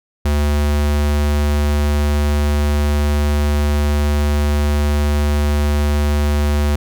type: tone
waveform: square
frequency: 73.42 Hz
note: D2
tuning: in tune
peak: -14 dBFS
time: 0.25-6.76 s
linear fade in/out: 5 ms
effects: none